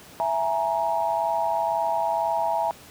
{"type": "tone cluster", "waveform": "sine", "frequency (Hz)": [665, 837, 939], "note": ["E5", "G#5", "A#5"], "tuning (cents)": [15, 13, 12], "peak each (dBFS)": -26, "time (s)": [0.2, 2.71], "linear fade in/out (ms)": 0, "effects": ["pink hiss -47 dBFS RMS until 2.9 s", "high-pass 80 Hz 12 dB/octave"]}